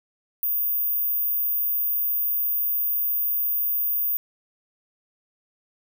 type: tone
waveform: sine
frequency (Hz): 14917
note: A#9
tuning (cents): 0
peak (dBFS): -21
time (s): 0.43-4.17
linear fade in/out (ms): 0
effects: none